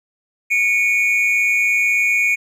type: tone pair together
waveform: triangle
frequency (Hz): 2221 / 2429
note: C#7 / D#7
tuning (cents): +3 / -42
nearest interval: major second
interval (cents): 155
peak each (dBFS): -15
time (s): 0.5-2.36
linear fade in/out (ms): 20
effects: none